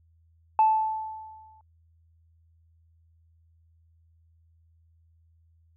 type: tone with exponential decay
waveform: sine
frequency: 874 Hz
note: A5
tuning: 12 cents flat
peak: -14 dBFS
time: 0.59-1.61 s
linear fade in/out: 1 ms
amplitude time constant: 220 ms
effects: tanh soft clip ceiling -12 dBFS + added 82 Hz sine -59 dBFS peak until 5.76 s